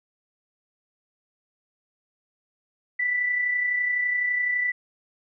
sine tone with amplitude modulation, 1975.5 Hz, B6, in tune, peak -20 dBFS, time 2.99-4.72 s, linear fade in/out 10 ms, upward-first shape sine, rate 31.9 Hz, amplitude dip 40%, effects none

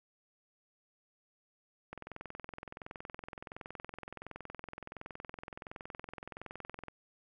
click train, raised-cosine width 0.5 ms, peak -28 dBFS, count 107, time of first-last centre 1.93-6.883 s, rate 21.4 Hz, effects none

